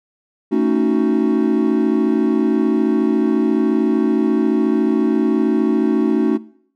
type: chord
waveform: triangle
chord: D# half-diminished seventh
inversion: second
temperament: equal with one note detuned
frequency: 222.6 / 277.2 / 311.1 / 370 Hz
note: A3 / C#4 / D#4 / F#4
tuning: +20 / 0 / 0 / 0 cents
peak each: -17 dBFS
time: 0.51-6.38 s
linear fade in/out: 20 ms
effects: noise-tail reverb RT60 0.6 s tail -20 dB re dry + tanh soft clip ceiling -2 dBFS